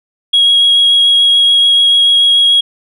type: tone with vibrato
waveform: sine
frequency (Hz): 3300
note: G#7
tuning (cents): -12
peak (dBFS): -4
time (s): 0.33-2.61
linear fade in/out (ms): 10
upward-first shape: triangle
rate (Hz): 6.9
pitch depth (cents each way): 11
effects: tanh soft clip ceiling -3 dBFS